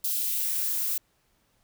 violet noise with high-pass filter sweep, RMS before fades -28 dBFS, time 0.04-0.98 s, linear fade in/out 5 ms, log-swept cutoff 4000 to 650 Hz, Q 1.5, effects pink hiss -69 dBFS RMS until 1.63 s

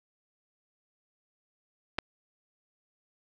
clicks, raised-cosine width 0.3 ms, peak -24 / -12 dBFS, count 2, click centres 1.984 / 1.987 s, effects none

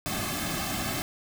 pink noise with comb filter, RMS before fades -31 dBFS, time 0.06-1.02 s, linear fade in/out 0 ms, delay 2.1 ms, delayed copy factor -0.9, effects none

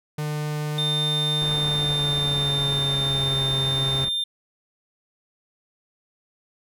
45% pulse tone with pitch glide, 150.3 to 134.68 Hz, D3 to C#3, +40 to -50 cents, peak -25 dBFS, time 0.18-4.05 s, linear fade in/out 5 ms, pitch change -190 cents, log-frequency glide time 1.41-3.49 s
triangle tone, 3600 Hz, A7, 39 cents sharp, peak -21 dBFS, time 0.78-4.24 s, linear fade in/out 5 ms
pink low-pass noise, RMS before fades -36 dBFS, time 1.41-4.09 s, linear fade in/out 5 ms, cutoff 2100 Hz, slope 12 dB/octave
effects none

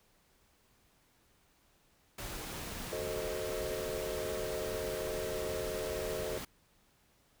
pink noise, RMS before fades -42 dBFS, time 2.18-6.45 s, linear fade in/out 5 ms
triangle chord, F# diminished seventh, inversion none, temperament equal, 370 / 440 / 523.3 / 622.3 Hz, F#4 / A4 / C5 / Eb5, 0 / 0 / 0 / 0 cents, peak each -41 / -38 / -40 / -39 dBFS, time 2.92-6.38 s, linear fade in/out 2 ms
effects pink hiss -69 dBFS RMS until 7.4 s

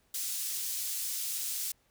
pink high-pass noise, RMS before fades -35 dBFS, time 0.14-1.72 s, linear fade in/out 5 ms, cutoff 6100 Hz, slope 12 dB/octave, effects pink hiss -70 dBFS RMS until 1.9 s

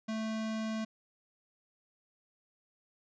square tone, 220.1 Hz, A3, 1 cent sharp, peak -34 dBFS, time 0.08-0.85 s, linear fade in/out 10 ms, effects resampled to 16000 Hz

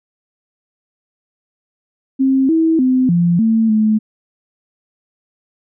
sine tone with pitch steps, 266.4 / 323.9 / 256.9 / 172.5 / 223.8 / 216.2 Hz, C4 / E4 / C4 / F3 / A3 / A3, +31 / -30 / -32 / -21 / +30 / -30 cents, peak -10 dBFS, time 2.19-3.99 s, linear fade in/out 20 ms, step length 300 ms, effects none

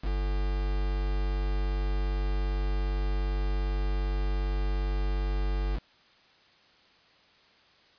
triangle tone with quantisation, 48.71 Hz, G1, 10 cents flat, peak -24 dBFS, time 0.02-5.8 s, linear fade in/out 50 ms, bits 6, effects white hiss -60 dBFS RMS until 7.98 s + resampled to 11025 Hz

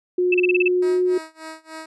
sine tone with pitch glide, 360.4 to 363.5 Hz, F#4 to F#4, -45 to -31 cents, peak -16 dBFS, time 0.18-1.18 s, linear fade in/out 5 ms, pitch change +14 cents, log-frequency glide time 0.61-1.05 s
sine tone bursts, 2637 Hz, E7, in tune, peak -16 dBFS, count 7, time 0.32-0.68 s, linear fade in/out 5 ms, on 24 ms, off 32 ms
10% pulse tone with tremolo, 318.3 Hz, D#4, 39 cents sharp, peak -24 dBFS, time 0.82-1.86 s, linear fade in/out 5 ms, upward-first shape sine, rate 3.4 Hz, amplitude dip 95%
effects resampled to 24000 Hz

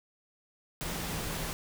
sine tone in noise, 163.9 Hz, E3, 10 cents flat, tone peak -42 dBFS, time 0.81-1.53 s, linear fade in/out 0 ms, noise pink, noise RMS -36 dBFS, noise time 0.81-1.53 s, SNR -9 dB, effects none

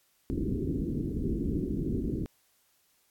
white low-pass noise, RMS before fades -31 dBFS, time 0.3-2.26 s, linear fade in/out 0 ms, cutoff 370 Hz, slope 48 dB/octave, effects white hiss -69 dBFS RMS until 3.1 s + AAC 64 kbps

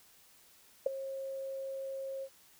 sine tone with ADSR envelope, 539 Hz, C#5, 49 cents flat, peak -22 dBFS, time 0.86-2.29 s, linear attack 5 ms, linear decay 10 ms, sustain -15 dB, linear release 60 ms, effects white hiss -62 dBFS RMS until 2.59 s

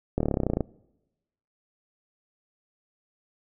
slowing click train, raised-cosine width 2 ms, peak -11 dBFS, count 15, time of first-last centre 0.18-0.607 s, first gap 25 ms, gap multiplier 1.03, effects noise-tail reverb RT60 1.0 s tail -24 dB re dry

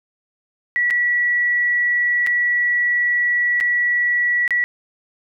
sine tone with dropouts, 1941 Hz, B6, 31 cents flat, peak -15 dBFS, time 0.76-4.64 s, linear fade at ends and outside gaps 0 ms, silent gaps 0.903-0.908 / 2.265-2.271 / 3.602-3.609 / 4.478-4.507 s, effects none

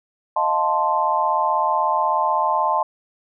sine chord, F dominant seventh, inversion third, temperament equal, 622.3 / 698.5 / 880 / 1046.5 Hz, Eb5 / F5 / A5 / C6, 0 / 0 / 0 / 0 cents, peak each -25 / -26 / -20 / -21 dBFS, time 0.36-2.83 s, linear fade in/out 5 ms, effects none

